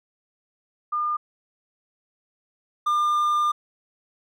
sine / triangle tone pair in turn, 1208 / 1201.8 Hz, D6 / D6, +48 / +40 cents, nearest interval unison, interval 8 cents, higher first, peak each -22 / -17 dBFS, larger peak second, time 0.92-1.17 / 2.86-3.52 s, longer second, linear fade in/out 10 ms, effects none

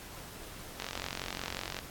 click train, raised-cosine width 0.2 ms, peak -18 dBFS, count 46, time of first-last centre 0.8-1.789 s, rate 45.5 Hz, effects pink hiss -47 dBFS RMS until 1.9 s + AAC 64 kbps

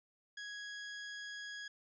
sawtooth tone, 1661.2 Hz, G#6, in tune, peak -40 dBFS, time 0.37-1.68 s, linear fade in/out 5 ms, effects resampled to 16000 Hz

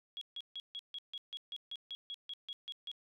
sine tone bursts, 3322 Hz, G#7, in tune, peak -40 dBFS, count 15, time 0.17-2.915 s, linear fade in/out 0 ms, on 43 ms, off 150 ms, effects none

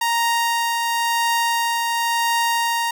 sawtooth tone with tremolo, 932.3 Hz, A#5, in tune, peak -13 dBFS, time 0.01-2.91 s, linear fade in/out 5 ms, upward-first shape triangle, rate 0.95 Hz, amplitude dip 30%, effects none

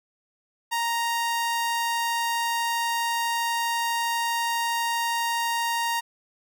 sawtooth tone, 932.3 Hz, A#5, in tune, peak -20 dBFS, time 0.71-6.01 s, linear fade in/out 20 ms, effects none

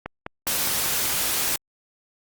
click train, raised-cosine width 0.5 ms, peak -15 dBFS, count 4, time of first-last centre 0.06-0.673 s, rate 4.89 Hz
white noise, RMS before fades -24 dBFS, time 0.47-1.56 s, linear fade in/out 2 ms
effects Opus 48 kbps

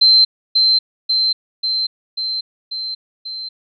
sine tone with echo, 4108 Hz, C8, 33 cents flat, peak -7 dBFS, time 0.01-0.25 s, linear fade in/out 10 ms, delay 540 ms, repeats 6, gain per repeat -3 dB, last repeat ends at 3.49 s, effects none

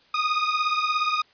sawtooth beating tone pair, 1232 / 1249 Hz, D#6 / D#6, -17 / +6 cents, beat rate 17 Hz, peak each -20 / -22 dBFS, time 0.14-1.22 s, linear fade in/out 5 ms, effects white hiss -58 dBFS RMS until 1.33 s + resampled to 11025 Hz

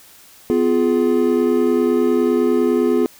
triangle chord, F diminished, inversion second, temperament just, 251.4 / 349.2 / 419.1 Hz, Cb4 / F4 / Ab4, +31 / 0 / +16 cents, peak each -16 dBFS, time 0.5-3.06 s, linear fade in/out 0 ms, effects white hiss -46 dBFS RMS until 3.19 s

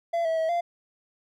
triangle tone with pitch steps, 678 / 650 / 644 / 691 Hz, E5 / E5 / E5 / F5, +49 / -24 / -41 / -19 cents, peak -21 dBFS, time 0.13-0.61 s, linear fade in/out 10 ms, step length 120 ms, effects none

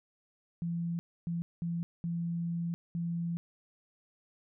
sine tone bursts at uneven times, 169.7 Hz, F3, 49 cents flat, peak -31 dBFS, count 5, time 0.62-0.99 / 1.27-1.42 / 1.62-1.83 / 2.04-2.74 / 2.95-3.37 s, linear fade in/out 0 ms, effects none

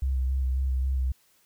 sine tone with vibrato, 65.41 Hz, C2, in tune, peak -23 dBFS, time 0.02-1.12 s, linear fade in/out 5 ms, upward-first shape square, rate 3.7 Hz, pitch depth 24 cents each way, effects white hiss -64 dBFS RMS until 1.45 s

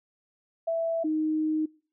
sine tone pair in turn, 661 / 311.1 Hz, E5 / D#4, +5 / 0 cents, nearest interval octave + minor second, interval 1305 cents, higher first, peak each -24 dBFS, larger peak neither, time 0.67-1.04 / 1.04-1.66 s, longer second, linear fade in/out 10 ms, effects noise-tail reverb RT60 0.4 s tail -24 dB re dry

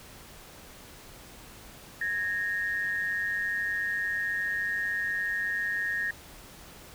sine tone pair together, 1661.2 / 1852.6 Hz, G#6 / A#6, 0 / -11 cents, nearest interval major second, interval 189 cents, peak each -32 / -29 dBFS, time 2.01-6.11 s, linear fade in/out 5 ms, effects pink hiss -49 dBFS RMS until 6.94 s

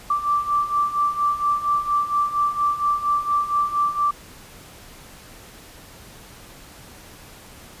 sine beating tone pair, 1168 / 1172.3 Hz, D6 / D6, -10 / -3 cents, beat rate 4.3 Hz, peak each -24 / -20 dBFS, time 0.1-4.11 s, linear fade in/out 5 ms, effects pink hiss -44 dBFS RMS until 7.8 s + resampled to 32000 Hz

